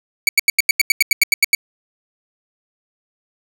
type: tone bursts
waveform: sawtooth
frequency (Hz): 2269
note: C#7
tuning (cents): +40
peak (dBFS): -6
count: 13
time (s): 0.27-1.55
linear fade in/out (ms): 2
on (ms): 20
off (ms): 85
effects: none